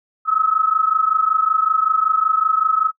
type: tone pair together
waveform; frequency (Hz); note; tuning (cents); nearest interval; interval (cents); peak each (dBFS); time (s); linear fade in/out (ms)
sine; 1274.7 / 1300; D#6 / E6; +41 / -24; unison; 35; -17; 0.25-2.92; 50
effects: noise-tail reverb RT60 0.1 s tail -23 dB re dry